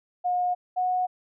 sine tone pair in turn, 719 / 732 Hz, F#5 / F#5, -50 / -19 cents, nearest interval unison, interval 31 cents, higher second, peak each -22 dBFS, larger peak neither, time 0.24-0.55 / 0.76-1.07 s, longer neither, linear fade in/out 20 ms, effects none

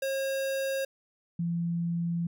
square / sine tone pair in turn, 540 / 170.09 Hz, C#5 / F3, -45 / -45 cents, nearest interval octave + minor sixth, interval 2000 cents, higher first, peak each -29 / -27 dBFS, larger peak second, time 0.02-0.85 / 1.39-2.27 s, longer second, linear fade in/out 5 ms, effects none

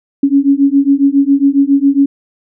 sine beating tone pair, 274.8 / 282.1 Hz, C#4 / C#4, -15 / +30 cents, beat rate 7.3 Hz, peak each -10 dBFS, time 0.23-2.06 s, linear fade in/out 5 ms, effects none

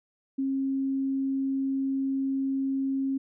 sine tone, 270 Hz, C#4, 45 cents flat, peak -25 dBFS, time 0.38-3.18 s, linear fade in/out 10 ms, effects none

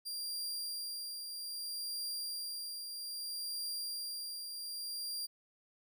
sawtooth tone with tremolo, 4767 Hz, D8, 25 cents sharp, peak -34 dBFS, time 0.05-5.27 s, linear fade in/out 20 ms, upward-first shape triangle, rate 0.62 Hz, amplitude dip 45%, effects none

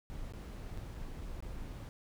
brown noise with dropouts, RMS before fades -43 dBFS, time 0.1-1.89 s, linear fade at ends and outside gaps 0 ms, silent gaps 0.323-0.336 / 0.775-0.782 / 0.944-0.949 / 1.404-1.425 s, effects none

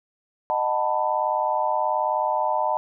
sine chord, B dominant seventh, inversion first, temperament just, 617.4 / 740.8 / 889 / 987.8 Hz, D#5 / F#5 / A5 / B5, -14 / +2 / +18 / 0 cents, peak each -26 / -28 / -24 / -27 dBFS, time 0.5-2.77 s, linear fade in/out 0 ms, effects none

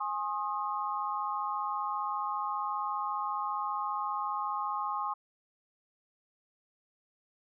sine chord, Ab major, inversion none, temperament equal with one note detuned, 830.6 / 1069.7 / 1244.5 Hz, Ab5 / C6 / Eb6, 0 / +38 / 0 cents, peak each -36 / -34 / -36 dBFS, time 0-5.14 s, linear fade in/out 10 ms, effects none

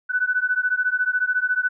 sine beating tone pair, 1488 / 1502 Hz, F#6 / F#6, +9 / +26 cents, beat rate 14 Hz, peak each -22 dBFS, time 0.09-1.69 s, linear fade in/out 20 ms, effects none

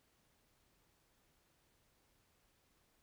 silence, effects pink hiss -75 dBFS RMS until 3.02 s

